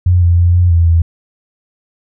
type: tone with pitch steps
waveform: sine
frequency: 89.4 / 86.3 / 87.1 / 88.7 / 84.3 / 83.3 Hz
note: F2 / F2 / F2 / F2 / E2 / E2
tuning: +41 / -20 / -4 / +27 / +39 / +19 cents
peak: -6 dBFS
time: 0.06-1.02 s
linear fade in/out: 5 ms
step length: 160 ms
effects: none